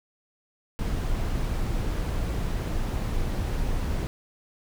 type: noise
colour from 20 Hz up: brown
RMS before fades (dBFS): -27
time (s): 0.79-4.07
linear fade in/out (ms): 0
effects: none